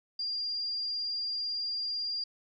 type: tone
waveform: sine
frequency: 4794 Hz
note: D8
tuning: 35 cents sharp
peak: -31 dBFS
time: 0.19-2.24 s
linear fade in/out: 5 ms
effects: none